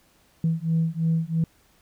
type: beating tone pair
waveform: sine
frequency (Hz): 161.8 / 164.8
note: E3 / E3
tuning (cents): -32 / 0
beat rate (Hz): 3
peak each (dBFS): -23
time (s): 0.44-1.44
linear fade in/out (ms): 2
effects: tanh soft clip ceiling -15 dBFS + pink hiss -61 dBFS RMS until 1.81 s